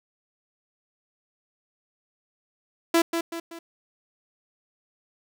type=tone with echo; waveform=sawtooth; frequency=334.4 Hz; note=E4; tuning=25 cents sharp; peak=-13 dBFS; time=2.94-3.02 s; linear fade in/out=5 ms; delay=190 ms; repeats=3; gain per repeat=-7 dB; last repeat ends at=3.59 s; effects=none